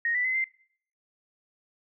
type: tone with pitch steps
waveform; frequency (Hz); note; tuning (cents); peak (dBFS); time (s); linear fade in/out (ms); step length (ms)
sine; 1867 / 1978 / 2043 / 2084; A#6 / B6 / C7 / C7; +2 / +2 / -42 / -7; -24; 0.05-0.442; 2; 98
effects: noise-tail reverb RT60 0.6 s tail -23 dB re dry